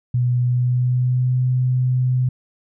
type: tone with pitch glide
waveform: sine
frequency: 123.3 to 126.99 Hz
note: B2 to B2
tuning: -2 to +49 cents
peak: -15 dBFS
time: 0.14-2.29 s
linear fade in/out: 5 ms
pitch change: +51 cents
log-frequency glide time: 0.42-1.41 s
effects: none